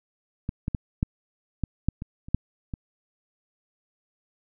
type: clicks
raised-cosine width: 5 ms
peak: -16 / -15 / -13 / -10 / -13 / -9 / -21 / -28 / -8 / -19 dBFS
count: 10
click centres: 0.491 / 0.681 / 0.748 / 1.029 / 1.637 / 1.886 / 2.021 / 2.285 / 2.346 / 2.738 s
effects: none